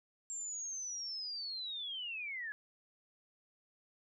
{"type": "linear sweep", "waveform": "sine", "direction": "down", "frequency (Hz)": [7459, 1661.2], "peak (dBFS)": -39, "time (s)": [0.3, 2.52], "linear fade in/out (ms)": 0, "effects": []}